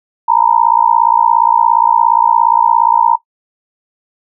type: tone with amplitude modulation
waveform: sine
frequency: 932.3 Hz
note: A#5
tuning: in tune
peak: -3 dBFS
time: 0.28-3.16 s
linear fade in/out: 10 ms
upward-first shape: sine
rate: 57.2 Hz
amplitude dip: 100%
effects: noise-tail reverb RT60 0.1 s tail -17 dB re dry